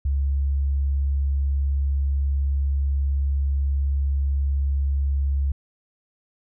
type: tone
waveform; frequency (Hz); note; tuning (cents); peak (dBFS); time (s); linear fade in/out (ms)
sine; 69.3; C#2; 0; -19; 0.05-5.52; 5
effects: none